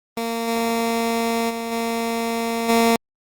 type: tone with level steps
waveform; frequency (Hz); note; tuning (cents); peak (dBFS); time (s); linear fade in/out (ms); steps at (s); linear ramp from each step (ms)
15% pulse; 230; A#3; -23; -16 / -13 / -19 / -15 / -8; 0.17-2.96; 2; 0.47 / 1.49 / 1.71 / 2.68; 20
effects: Opus 32 kbps